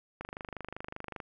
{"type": "click train", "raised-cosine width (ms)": 0.5, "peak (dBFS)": -24, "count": 26, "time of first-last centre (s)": [0.21, 1.202], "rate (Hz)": 25.2, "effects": []}